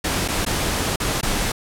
pink noise with dropouts, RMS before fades -22 dBFS, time 0.04-1.52 s, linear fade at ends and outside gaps 5 ms, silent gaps 0.279-0.284 / 0.451-0.463 / 0.96-1 / 1.212-1.229 s, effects low-pass 12000 Hz 12 dB/octave

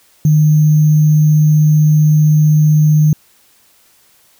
sine tone with sample-and-hold, 152.6 Hz, D#3, 33 cents flat, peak -6 dBFS, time 0.25-3.13 s, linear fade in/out 2 ms, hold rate 6300 Hz, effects white hiss -51 dBFS RMS until 4.39 s

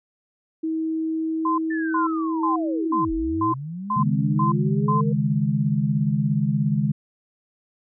sine tone with pitch glide, 320.2 to 323.5 Hz, D#4 to E4, +50 to -32 cents, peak -22 dBFS, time 0.63-3.53 s, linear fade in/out 10 ms, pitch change +18 cents, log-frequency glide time 1.08-2.78 s
sine tone bursts, 1033 Hz, C6, 22 cents flat, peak -20 dBFS, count 8, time 1.45-5.01 s, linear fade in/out 5 ms, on 130 ms, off 360 ms
sine linear two-way sweep, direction down then up, 1794 to 35.77 to 475.5 Hz, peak -29 dBFS, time 1.7-5.13 s, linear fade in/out 10 ms, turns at 3.12 s
sine chord, C# suspended second, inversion none, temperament equal, 138.59 / 155.56 / 207.7 Hz, C#3 / D#3 / G#3, 0 / 0 / 0 cents, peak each -23 dBFS, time 3.96-6.92 s, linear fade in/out 10 ms
effects none

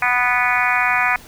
harmonic tone with a mistuned harmonic, 246.9 Hz, B3, in tune, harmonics 3 / 4 / 5 / 6 / 7 / 8 / 9 / 10, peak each -23 / -23 / -23 / -23 / -23 / -23 / -23 / -23 dBFS, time 0.02-1.16 s, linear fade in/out 2 ms, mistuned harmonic 10, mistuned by -17 cents, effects pink hiss -42 dBFS RMS until 1.27 s

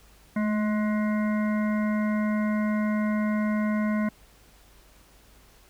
harmonic tone with a mistuned harmonic, 210.8 Hz, G#3, 26 cents sharp, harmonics 1 / 3 / 5 / 7 / 9 / 10, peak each -23 / -34 / -37 / -39 / -41 / -42 dBFS, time 0.36-4.09 s, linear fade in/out 5 ms, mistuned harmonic 1, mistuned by +27 cents, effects added 50 Hz sine -57 dBFS peak until 5.69 s + pink hiss -57 dBFS RMS until 5.69 s

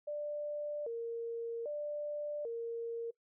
sine tone with vibrato, 523.3 Hz, C5, in tune, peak -36 dBFS, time 0.07-3.11 s, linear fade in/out 10 ms, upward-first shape square, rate 0.63 Hz, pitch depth 210 cents each way, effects noise-tail reverb RT60 0.1 s tail -22 dB re dry

